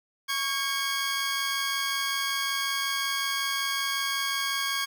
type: tone pair together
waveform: 15% pulse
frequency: 1109.8 / 1622 Hz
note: C#6 / G#6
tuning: +2 / -41 cents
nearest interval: perfect fifth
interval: 657 cents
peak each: -23 dBFS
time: 0.28-4.86 s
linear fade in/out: 20 ms
effects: none